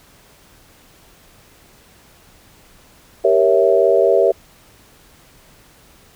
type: chord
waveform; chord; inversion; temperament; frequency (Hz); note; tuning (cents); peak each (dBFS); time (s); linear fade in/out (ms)
sine; G diminished seventh; none; equal with one note detuned; 392 / 469.9 / 554.4 / 659.3; G4 / Bb4 / Db5 / Fb5; 0 / +14 / 0 / 0; -16; 3.24-4.32; 10
effects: pink hiss -49 dBFS RMS until 6.15 s